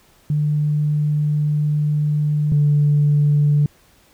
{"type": "tone pair in turn", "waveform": "sine", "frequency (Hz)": [149.4, 146.83], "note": ["D3", "D3"], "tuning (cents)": [30, 0], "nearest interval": "unison", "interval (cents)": 30, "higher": "first", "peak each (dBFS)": [-15, -11], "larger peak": "second", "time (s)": [[0.3, 2.52], [2.52, 3.66]], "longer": "first", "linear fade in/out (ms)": 2, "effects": ["tanh soft clip ceiling -8 dBFS", "pink hiss -54 dBFS RMS until 4.13 s"]}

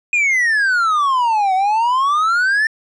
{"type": "exponential two-way sweep", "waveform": "triangle", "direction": "down then up", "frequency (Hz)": [2489, 740, 1803], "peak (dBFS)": -11, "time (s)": [0.13, 2.67], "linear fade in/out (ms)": 2, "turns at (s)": 1.54, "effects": ["resampled to 22050 Hz"]}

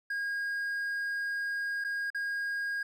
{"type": "tone with dropouts", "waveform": "triangle", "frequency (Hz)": 1630, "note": "G#6", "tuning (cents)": -33, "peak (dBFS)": -29, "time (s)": [0.1, 2.83], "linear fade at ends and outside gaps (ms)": 5, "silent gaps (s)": [[1.841, 1.846], [2.103, 2.146]], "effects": []}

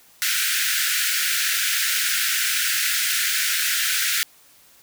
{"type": "high-pass noise", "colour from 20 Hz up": "pink", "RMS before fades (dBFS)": -22, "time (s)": [0.22, 4.23], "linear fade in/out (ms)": 0, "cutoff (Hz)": 1400, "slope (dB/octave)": 96, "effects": ["white hiss -53 dBFS RMS until 4.82 s"]}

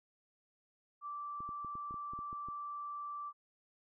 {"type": "tone", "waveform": "sine", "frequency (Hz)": 1168, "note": "D6", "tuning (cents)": -10, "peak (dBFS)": -40, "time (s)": [1.01, 3.33], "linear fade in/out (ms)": 50}
{"type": "clicks", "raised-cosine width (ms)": 3, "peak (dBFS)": -39, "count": 10, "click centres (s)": [1.405, 1.491, 1.647, 1.754, 1.909, 1.942, 2.135, 2.19, 2.329, 2.486]}
{"effects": []}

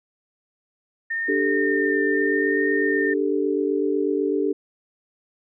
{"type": "tone with vibrato", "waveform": "sine", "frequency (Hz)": 1818, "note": "A#6", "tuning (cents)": -44, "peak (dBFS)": -23, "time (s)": [1.1, 3.14], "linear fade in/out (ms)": 10, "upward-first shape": "triangle", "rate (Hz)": 0.8, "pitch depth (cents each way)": 19}
{"type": "chord", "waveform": "sine", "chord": "D suspended fourth", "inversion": "none", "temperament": "equal", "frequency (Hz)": [293.7, 392, 440], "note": ["D4", "G4", "A4"], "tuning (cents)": [0, 0, 0], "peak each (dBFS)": [-24, -23, -25], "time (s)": [1.28, 4.53], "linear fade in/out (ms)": 10}
{"effects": []}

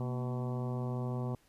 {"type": "harmonic tone with a mistuned harmonic", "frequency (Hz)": 125.6, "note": "B2", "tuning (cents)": 30, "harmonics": [1, 2, 3, 4, 5, 6, 7, 8, 9], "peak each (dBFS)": [-34, -40, -44, -46, -48, -50, -51, -52, -53], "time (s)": [0, 1.35], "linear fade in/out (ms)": 2, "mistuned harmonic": 2, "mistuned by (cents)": -80, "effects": ["pink hiss -68 dBFS RMS until 1.48 s", "resampled to 32000 Hz"]}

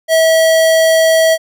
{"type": "tone", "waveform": "square", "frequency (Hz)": 647, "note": "E5", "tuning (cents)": -32, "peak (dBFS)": -8, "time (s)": [0.08, 1.38], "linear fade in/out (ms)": 50, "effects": []}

